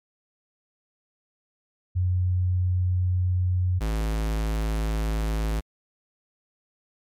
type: tone pair in turn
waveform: sine / square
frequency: 90.8 / 53.99 Hz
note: F#2 / A1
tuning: -32 / -32 cents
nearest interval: major sixth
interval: 900 cents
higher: first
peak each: -20 / -24 dBFS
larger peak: first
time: 1.95-3.8 / 3.8-5.61 s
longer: first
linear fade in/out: 20 ms
effects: MP3 96 kbps